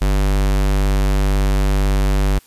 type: tone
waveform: square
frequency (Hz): 49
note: G1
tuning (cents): 0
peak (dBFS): -14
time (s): 0.01-2.39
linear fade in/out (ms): 10
effects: white hiss -50 dBFS RMS until 2.46 s + resampled to 32000 Hz